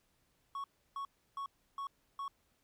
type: tone bursts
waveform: triangle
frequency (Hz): 1108.7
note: C#6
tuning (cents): 0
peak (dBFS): -36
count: 5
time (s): 0.55-2.28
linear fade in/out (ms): 2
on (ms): 90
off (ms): 320
effects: pink hiss -75 dBFS RMS until 2.63 s

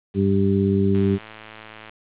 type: harmonic tone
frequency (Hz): 98.1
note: G2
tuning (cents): +2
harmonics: 1 / 2 / 3 / 4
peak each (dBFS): -22 / -19 / -26 / -22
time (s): 0.14-1.19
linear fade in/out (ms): 50
type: click train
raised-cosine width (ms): 0.3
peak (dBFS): -23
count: 104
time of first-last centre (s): 0.95-1.895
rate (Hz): 109
effects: resampled to 8000 Hz + 8-bit

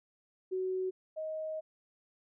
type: tone pair in turn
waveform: sine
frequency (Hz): 373.4 / 628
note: F#4 / D#5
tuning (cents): +16 / +16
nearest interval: major sixth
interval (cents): 900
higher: second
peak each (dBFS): -31 / -35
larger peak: first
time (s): 0.51-0.91 / 1.16-1.61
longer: second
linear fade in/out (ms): 20
effects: none

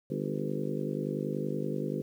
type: harmonic tone with a mistuned harmonic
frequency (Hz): 50.5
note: G#1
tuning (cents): -48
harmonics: 3 / 4 / 5 / 6 / 7 / 8 / 9 / 10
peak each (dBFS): -36 / -37 / -38 / -39 / -39 / -40 / -41 / -41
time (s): 0.1-2.02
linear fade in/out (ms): 5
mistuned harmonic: 8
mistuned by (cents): -31
effects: 10-bit

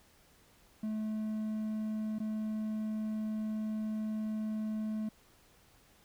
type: tone with dropouts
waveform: triangle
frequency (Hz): 216.2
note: A3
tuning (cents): -30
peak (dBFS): -31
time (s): 0.83-5.09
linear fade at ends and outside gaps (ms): 5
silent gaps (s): 2.186-2.2
effects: pink hiss -64 dBFS RMS until 6.04 s

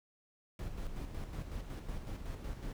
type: noise with tremolo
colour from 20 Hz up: brown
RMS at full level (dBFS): -40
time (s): 0.59-2.73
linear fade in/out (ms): 2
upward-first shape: square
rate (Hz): 5.4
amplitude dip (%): 45
effects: none

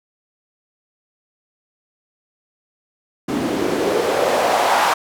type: noise with band-pass filter sweep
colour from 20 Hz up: white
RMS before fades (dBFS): -18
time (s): 3.28-4.94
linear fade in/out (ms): 10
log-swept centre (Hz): 250 to 940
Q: 2.6
effects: none

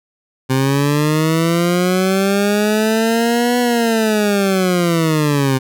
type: linear two-way sweep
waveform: 20% pulse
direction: up then down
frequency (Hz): 130 to 245.5 to 130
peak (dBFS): -8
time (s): 0.49-5.59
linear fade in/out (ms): 20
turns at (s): 3.59
effects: none

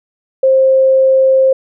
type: tone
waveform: sine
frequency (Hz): 529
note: C5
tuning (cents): +19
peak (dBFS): -6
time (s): 0.43-1.53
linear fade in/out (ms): 5
effects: none

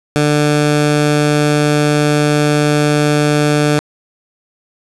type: tone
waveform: 15% pulse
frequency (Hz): 148.5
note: D3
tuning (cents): +20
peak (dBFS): -4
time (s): 0.16-3.79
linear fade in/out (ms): 0
effects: resampled to 24000 Hz + 7-bit

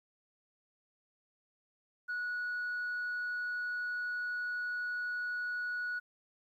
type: tone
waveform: sine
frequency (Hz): 1464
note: F#6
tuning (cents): -19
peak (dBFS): -32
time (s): 2.08-6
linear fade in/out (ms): 20
effects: tanh soft clip ceiling -32 dBFS + 12-bit

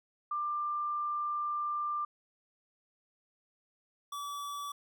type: tone pair in turn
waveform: sine / square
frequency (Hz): 1189 / 1149.8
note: D6 / D6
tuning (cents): +21 / -37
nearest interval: minor second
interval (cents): 58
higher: first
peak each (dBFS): -31 / -38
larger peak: first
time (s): 0.31-2.05 / 4.12-4.72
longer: first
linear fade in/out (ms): 5
effects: none

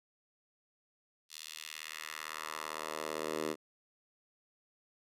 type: tone with high-pass filter sweep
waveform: 10% pulse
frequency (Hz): 77.78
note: D#2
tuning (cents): 0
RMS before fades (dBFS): -41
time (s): 1.29-3.56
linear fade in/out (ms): 50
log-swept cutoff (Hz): 4100 to 340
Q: 1.3
effects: resampled to 32000 Hz

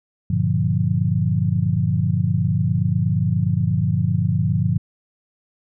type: chord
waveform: sine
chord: G minor seventh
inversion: none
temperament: equal with one note detuned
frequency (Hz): 98 / 117.49 / 146.83 / 174.61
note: G2 / Bb2 / D3 / F3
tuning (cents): 0 / +14 / 0 / 0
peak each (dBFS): -22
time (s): 0.3-4.78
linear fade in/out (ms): 5
effects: none

